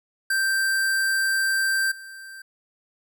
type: tone with level steps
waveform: square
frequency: 1568 Hz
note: G6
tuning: in tune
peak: -21 / -39 dBFS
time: 0.3-2.42 s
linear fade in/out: 5 ms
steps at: 1.91 s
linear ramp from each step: 10 ms
effects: none